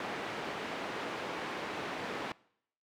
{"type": "band-pass noise", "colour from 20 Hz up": "pink", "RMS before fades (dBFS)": -39, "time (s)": [0, 2.32], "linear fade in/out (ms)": 2, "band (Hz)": [280, 2600], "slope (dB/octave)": 12, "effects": ["noise-tail reverb RT60 0.7 s tail -23 dB re dry"]}